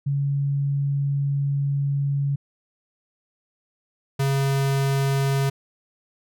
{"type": "tone pair in turn", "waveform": ["sine", "square"], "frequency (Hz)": [140.5, 137.21], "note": ["C#3", "C#3"], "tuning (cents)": [24, -17], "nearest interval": "unison", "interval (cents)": 41, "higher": "first", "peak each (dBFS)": -20, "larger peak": "neither", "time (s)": [[0.06, 2.36], [4.19, 5.5]], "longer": "first", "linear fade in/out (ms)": 10, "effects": []}